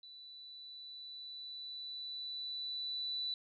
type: tone with level ramp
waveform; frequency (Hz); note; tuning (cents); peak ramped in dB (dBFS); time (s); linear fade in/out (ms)
sine; 3972; B7; +9; -51 to -35; 0.03-3.34; 2
effects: none